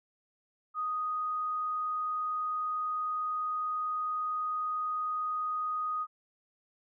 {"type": "tone", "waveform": "sine", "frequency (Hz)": 1244.5, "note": "D#6", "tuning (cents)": 0, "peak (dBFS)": -30, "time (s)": [0.74, 6.07], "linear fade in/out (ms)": 50, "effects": []}